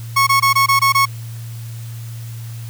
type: tone bursts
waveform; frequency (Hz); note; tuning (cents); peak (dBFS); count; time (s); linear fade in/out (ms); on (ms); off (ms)
30% pulse; 1100; C#6; -14; -8; 7; 0.16-1.056; 10; 110; 21
effects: added 115 Hz sine -27 dBFS peak until 2.69 s + white hiss -42 dBFS RMS until 2.69 s